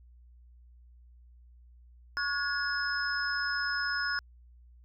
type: tone cluster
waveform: sine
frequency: 1110 / 1446 / 1676 / 5160 Hz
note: C#6 / F#6 / G#6 / E8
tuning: +2 / -40 / +15 / -38 cents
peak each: -38 / -31 / -36 / -36 dBFS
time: 2.17-4.19 s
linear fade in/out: 0 ms
effects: added 60 Hz sine -53 dBFS peak until 4.84 s